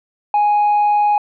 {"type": "tone", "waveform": "sine", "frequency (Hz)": 830.6, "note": "G#5", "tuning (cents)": 0, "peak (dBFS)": -9, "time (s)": [0.34, 1.18], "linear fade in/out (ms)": 2, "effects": ["tanh soft clip ceiling -10 dBFS"]}